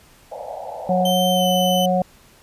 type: band-pass noise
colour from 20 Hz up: white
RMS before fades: -32 dBFS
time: 0.31-1.11 s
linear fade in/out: 10 ms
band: 500 to 860 Hz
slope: 96 dB/octave
type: harmonic tone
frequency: 182.8 Hz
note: F#3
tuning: 21 cents flat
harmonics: 1 / 3 / 4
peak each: -20 / -20 / -20 dBFS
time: 0.89-2.02 s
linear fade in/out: 2 ms
type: tone with pitch glide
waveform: 40% pulse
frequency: 3100 to 3029 Hz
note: G7 to F#7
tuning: -20 to +40 cents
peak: -21 dBFS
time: 1.05-1.86 s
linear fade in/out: 5 ms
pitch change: -40 cents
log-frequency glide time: 1.32-1.47 s
effects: pink hiss -51 dBFS RMS until 2.42 s + resampled to 32000 Hz